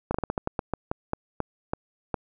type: slowing click train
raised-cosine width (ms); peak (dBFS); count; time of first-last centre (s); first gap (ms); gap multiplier
1; -12; 14; 0.11-2.142; 34; 1.23
effects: none